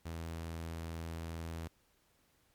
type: tone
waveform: sawtooth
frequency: 82.41 Hz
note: E2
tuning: in tune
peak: -36 dBFS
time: 0.05-1.68 s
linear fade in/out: 10 ms
effects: pink hiss -72 dBFS RMS until 2.54 s + MP3 96 kbps